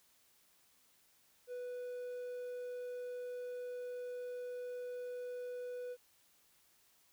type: tone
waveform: triangle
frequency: 493.9 Hz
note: B4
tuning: in tune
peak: -39 dBFS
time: 1.47-5.97 s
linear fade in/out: 50 ms
effects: white hiss -70 dBFS RMS until 7.12 s